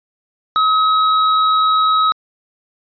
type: tone with hard clipping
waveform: sine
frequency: 1276 Hz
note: D#6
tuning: 43 cents sharp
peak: -13 dBFS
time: 0.56-2.12 s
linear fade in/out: 0 ms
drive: 14 dB
effects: resampled to 11025 Hz